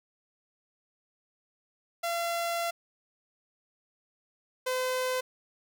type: tone pair in turn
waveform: sawtooth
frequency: 682 / 510.9 Hz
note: F5 / C5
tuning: -41 / -41 cents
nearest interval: perfect fourth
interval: 500 cents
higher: first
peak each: -25 / -24 dBFS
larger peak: second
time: 2.03-2.71 / 4.66-5.21 s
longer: first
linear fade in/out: 10 ms
effects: none